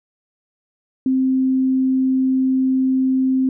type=tone; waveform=sine; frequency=261.6 Hz; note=C4; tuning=in tune; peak=-14 dBFS; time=1.06-3.49 s; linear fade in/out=2 ms; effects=none